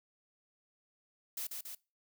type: noise with echo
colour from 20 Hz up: blue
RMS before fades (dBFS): -39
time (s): 1.37-1.47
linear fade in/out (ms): 5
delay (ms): 140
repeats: 2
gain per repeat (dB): -3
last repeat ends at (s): 1.75
effects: noise-tail reverb RT60 0.3 s tail -23 dB re dry